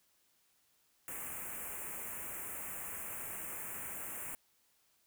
white band-stop noise, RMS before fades -43 dBFS, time 1.08-4.35 s, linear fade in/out 0 ms, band 2600 to 7400 Hz, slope 48 dB/octave, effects white hiss -73 dBFS RMS until 5.06 s

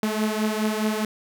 sawtooth beating tone pair, 213.9 / 218.7 Hz, A3 / A3, -49 / -10 cents, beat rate 4.8 Hz, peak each -20 / -23 dBFS, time 0.03-1.05 s, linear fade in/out 2 ms, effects none

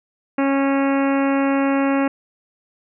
harmonic tone, 274.8 Hz, C#4, 15 cents flat, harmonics 1 / 2 / 3 / 4 / 5 / 6 / 7 / 8 / 9 / 10, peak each -17 / -23 / -27 / -29 / -31 / -33 / -34 / -35 / -36 / -37 dBFS, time 0.38-2.08 s, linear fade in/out 5 ms, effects none

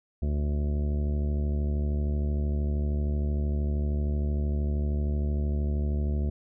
harmonic tone, 73 Hz, D2, 10 cents flat, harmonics 1 / 2 / 3 / 4 / 5 / 6 / 7 / 8 / 9, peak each -25 / -35 / -35 / -45 / -41 / -51 / -48 / -52 / -48 dBFS, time 0.22-6.3 s, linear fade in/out 5 ms, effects none

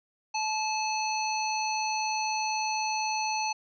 harmonic tone, 866 Hz, A5, 28 cents flat, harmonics 1 / 3 / 5 / 7, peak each -29 / -34 / -36 / -37 dBFS, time 0.34-3.53 s, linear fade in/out 10 ms, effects none

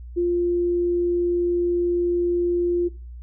sine tone, 349.2 Hz, F4, in tune, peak -18 dBFS, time 0.16-2.89 s, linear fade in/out 20 ms, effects noise-tail reverb RT60 0.3 s tail -18 dB re dry + added 60 Hz sine -35 dBFS peak until 3.22 s

